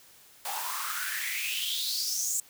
white noise with high-pass filter sweep, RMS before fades -32 dBFS, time 0.45-2.4 s, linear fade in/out 2 ms, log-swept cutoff 750 to 7600 Hz, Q 7.5, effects white hiss -56 dBFS RMS until 2.49 s

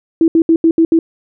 sine tone bursts at uneven times, 327.9 Hz, E4, 9 cents flat, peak -6 dBFS, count 6, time 0.21-0.28 / 0.35-0.42 / 0.49-0.56 / 0.64-0.71 / 0.78-0.85 / 0.92-0.99 s, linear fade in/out 2 ms, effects none

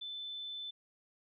sine tone, 3520 Hz, A7, in tune, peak -40 dBFS, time 0.01-0.71 s, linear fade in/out 10 ms, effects none

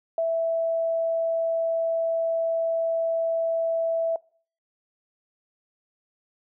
sine tone, 659.3 Hz, E5, in tune, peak -21 dBFS, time 0.18-4.16 s, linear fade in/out 2 ms, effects noise-tail reverb RT60 0.5 s tail -25 dB re dry

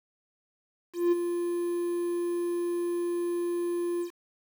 triangle tone with ADSR envelope, 347.7 Hz, F4, 8 cents flat, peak -17 dBFS, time 0.93-4.11 s, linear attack 190 ms, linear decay 20 ms, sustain -8 dB, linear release 100 ms, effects 8-bit

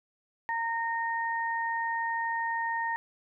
sine tone pair together, 919 / 1846 Hz, A#5 / A#6, -25 / -17 cents, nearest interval octave, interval 1208 cents, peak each -30 / -32 dBFS, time 0.49-2.96 s, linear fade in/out 0 ms, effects none

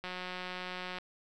click train, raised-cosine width 0.3 ms, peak -24 dBFS, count 173, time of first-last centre 0.04-0.985 s, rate 182 Hz, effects none

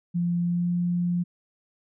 sine tone with pitch glide, 173.4 to 175.31 Hz, F3 to F3, -12 to +7 cents, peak -22 dBFS, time 0.14-1.24 s, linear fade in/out 20 ms, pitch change +19 cents, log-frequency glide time 0.42-0.71 s, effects none

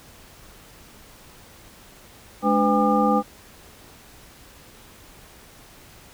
sine tone cluster, 211.6 / 292.9 / 503 / 806 / 1205 Hz, G#3 / D4 / B4 / G5 / D6, +33 / -5 / +32 / +48 / +44 cents, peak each -21 / -25 / -23 / -22 / -24 dBFS, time 2.42-3.23 s, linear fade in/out 50 ms, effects pink hiss -48 dBFS RMS until 6.13 s

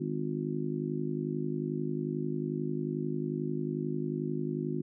harmonic tone, 51.2 Hz, G#1, 24 cents flat, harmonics 3 / 4 / 5 / 6 / 7, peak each -35 / -40 / -36 / -40 / -36 dBFS, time 0-4.82 s, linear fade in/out 10 ms, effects none

